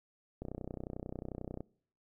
click train, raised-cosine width 2 ms, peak -27 dBFS, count 38, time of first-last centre 0.42-1.606 s, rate 31.2 Hz, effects noise-tail reverb RT60 0.6 s tail -25 dB re dry

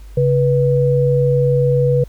sine tone pair together, 137.3 / 488.8 Hz, C#3 / B4, -16 / -18 cents, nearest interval octave + minor seventh, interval 2198 cents, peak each -14 dBFS, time 0.17-2.04 s, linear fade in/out 5 ms, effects added 50 Hz sine -33 dBFS peak until 2.08 s + pink hiss -51 dBFS RMS until 2.08 s

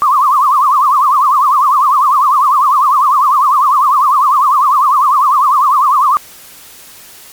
sine tone with vibrato, 1113 Hz, C#6, 7 cents sharp, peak -6 dBFS, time 0.02-6.17 s, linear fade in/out 0 ms, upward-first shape triangle, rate 10 Hz, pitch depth 220 cents each way, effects white hiss -36 dBFS RMS until 7.32 s + MP3 96 kbps

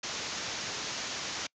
white low-pass noise, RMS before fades -37 dBFS, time 0.03-1.47 s, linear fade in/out 5 ms, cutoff 6900 Hz, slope 96 dB/octave, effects noise-tail reverb RT60 0.1 s tail -26 dB re dry + high-pass 80 Hz 12 dB/octave

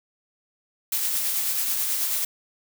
blue noise with tremolo, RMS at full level -24 dBFS, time 0.92-2.25 s, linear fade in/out 5 ms, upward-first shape sine, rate 9.2 Hz, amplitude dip 30%, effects none

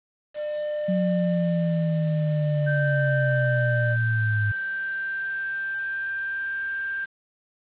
triangle tone with tremolo, 599 Hz, D5, 34 cents sharp, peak -23 dBFS, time 0.34-3.97 s, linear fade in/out 50 ms, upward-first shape sine, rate 0.43 Hz, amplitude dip 50%
sine linear sweep, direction down, 185 to 103.83 Hz, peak -21 dBFS, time 0.88-4.52 s, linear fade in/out 10 ms
sine tone with pitch glide, 1559 to 1583.5 Hz, G6 to G6, -10 to +17 cents, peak -26 dBFS, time 2.66-7.06 s, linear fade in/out 20 ms, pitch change +27 cents, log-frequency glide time 3.8-6.67 s
effects resampled to 8000 Hz + 8-bit

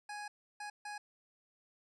25% pulse tone bursts at uneven times, 830.6 Hz, G#5, in tune, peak -38 dBFS, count 3, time 0.09-0.28 / 0.6-0.7 / 0.85-0.98 s, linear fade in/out 5 ms, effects resampled to 24000 Hz + 13-bit

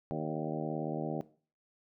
harmonic tone with a mistuned harmonic, 77.7 Hz, D#2, 2 cents flat, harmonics 2 / 3 / 4 / 5 / 6 / 7 / 8 / 9 / 10, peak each -38 / -40 / -41 / -42 / -43 / -43 / -44 / -45 / -45 dBFS, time 0.11-1.21 s, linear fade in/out 0 ms, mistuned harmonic 7, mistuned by +38 cents, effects noise-tail reverb RT60 0.4 s tail -17 dB re dry

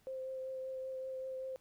sine tone with vibrato, 523.3 Hz, C5, in tune, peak -39 dBFS, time 0.07-1.56 s, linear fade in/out 0 ms, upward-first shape triangle, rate 5.2 Hz, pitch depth 14 cents each way, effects pink hiss -71 dBFS RMS until 1.6 s

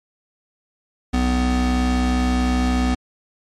square tone pair together, 62.5 / 250.2 Hz, B1 / B3, +21 / +23 cents, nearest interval 2 octaves, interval 2402 cents, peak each -20 dBFS, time 1.13-2.95 s, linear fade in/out 10 ms, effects low-pass 7000 Hz 12 dB/octave + MP3 64 kbps

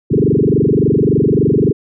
sine tone with frequency modulation, 277.2 Hz, C#4, in tune, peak -9 dBFS, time 0.1-1.73 s, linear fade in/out 20 ms, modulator 23.5 Hz, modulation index 7, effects none

